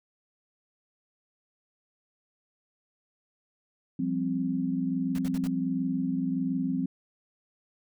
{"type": "chord", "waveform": "sine", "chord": "F suspended second", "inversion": "none", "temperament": "equal", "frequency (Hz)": [174.61, 196, 261.6], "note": ["F3", "G3", "C4"], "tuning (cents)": [0, 0, 0], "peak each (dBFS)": [-32, -33, -28], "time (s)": [3.99, 6.86], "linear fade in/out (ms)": 5}
{"type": "noise bursts", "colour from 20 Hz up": "pink", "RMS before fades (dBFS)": -43, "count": 4, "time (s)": [5.15, 5.473], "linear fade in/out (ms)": 0, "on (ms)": 35, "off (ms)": 61}
{"effects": []}